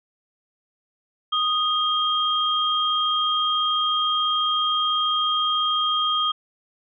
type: tone pair together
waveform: sine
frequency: 1244.5 / 3217 Hz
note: D#6 / G7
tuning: 0 / +44 cents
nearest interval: octave + major third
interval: 1644 cents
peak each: -22 dBFS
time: 1.32-6.32 s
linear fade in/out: 10 ms
effects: none